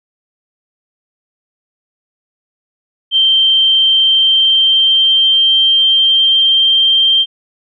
sine tone with pitch glide, 3136 to 3160 Hz, G7 to G7, 0 to +13 cents, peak -7 dBFS, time 3.11-7.26 s, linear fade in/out 50 ms, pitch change +13 cents, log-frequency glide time 4.03-6.68 s, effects none

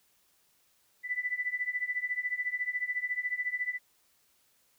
sine tone with tremolo, 1987 Hz, B6, 10 cents sharp, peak -26 dBFS, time 1.03-3.79 s, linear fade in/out 50 ms, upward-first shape triangle, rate 14 Hz, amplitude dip 95%, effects white hiss -69 dBFS RMS until 4.78 s

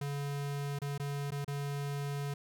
square tone with dropouts, 142.2 Hz, C#3, 45 cents sharp, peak -35 dBFS, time 0.01-2.34 s, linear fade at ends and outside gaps 5 ms, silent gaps 0.789-0.817 / 0.979-0.997 / 1.307-1.318 / 1.446-1.478 s, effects none

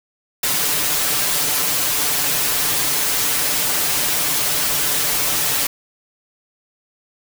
white noise with comb filter, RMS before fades -19 dBFS, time 0.43-5.67 s, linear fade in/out 5 ms, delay 6.8 ms, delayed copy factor +0.8, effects none

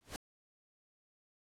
pink noise with exponential growth, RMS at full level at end -38 dBFS, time 0.01-0.16 s, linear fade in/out 0 ms, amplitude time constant 31 ms, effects low-pass 11000 Hz 12 dB/octave

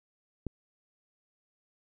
click, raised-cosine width 3 ms, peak -21 dBFS, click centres 0.467 s, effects none

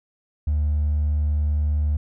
triangle tone with hard clipping, 74.6 Hz, D2, 28 cents sharp, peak -18 dBFS, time 0.47-1.97 s, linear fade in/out 5 ms, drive 2 dB, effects none

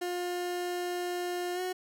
30% pulse tone with pitch glide, 355.2 to 366.9 Hz, F4 to F#4, +29 to -15 cents, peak -29 dBFS, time 0.01-1.73 s, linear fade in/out 10 ms, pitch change +56 cents, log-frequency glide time 1.54-1.61 s, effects none

